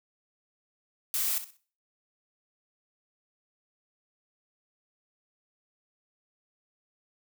blue noise with echo, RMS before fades -29 dBFS, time 1.14-1.38 s, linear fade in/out 0 ms, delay 63 ms, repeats 3, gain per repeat -12 dB, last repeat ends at 1.569 s, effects noise-tail reverb RT60 0.4 s tail -17 dB re dry

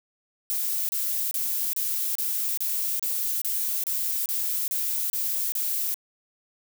violet noise bursts, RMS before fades -27 dBFS, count 13, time 0.5-5.942 s, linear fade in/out 0 ms, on 390 ms, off 31 ms, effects none

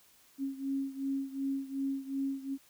sine beating tone pair, 271.7 / 274.4 Hz, C#4 / C#4, -35 / -17 cents, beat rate 2.7 Hz, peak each -34 / -37 dBFS, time 0.38-2.58 s, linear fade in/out 50 ms, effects white hiss -63 dBFS RMS until 2.69 s

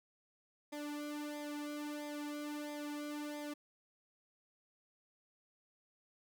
sawtooth tone with flanger, 295.2 Hz, D4, 9 cents sharp, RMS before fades -43 dBFS, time 0.72-3.54 s, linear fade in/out 10 ms, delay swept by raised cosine 0.7 to 2.3 ms, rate 1.5 Hz, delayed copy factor -0.85, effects none

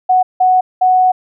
sine tone bursts at uneven times, 740 Hz, F#5, in tune, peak -7 dBFS, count 3, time 0.09-0.23 / 0.4-0.61 / 0.81-1.12 s, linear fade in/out 10 ms, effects none

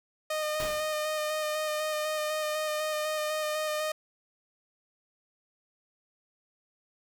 sawtooth tone with vibrato, 613 Hz, D#5, 26 cents flat, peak -25 dBFS, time 0.3-3.92 s, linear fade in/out 5 ms, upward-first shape square, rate 4 Hz, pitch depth 14 cents each way
pink noise with exponential decay, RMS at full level -35 dBFS, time 0.6-1.06 s, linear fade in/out 0 ms, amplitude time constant 99 ms
effects none

